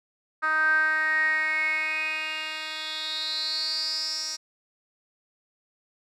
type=tone with band-pass filter sweep; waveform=10% pulse; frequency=312.2 Hz; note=D#4; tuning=6 cents sharp; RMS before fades=-27 dBFS; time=0.42-4.37 s; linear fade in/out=20 ms; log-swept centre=1400 to 5800 Hz; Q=9.2; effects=none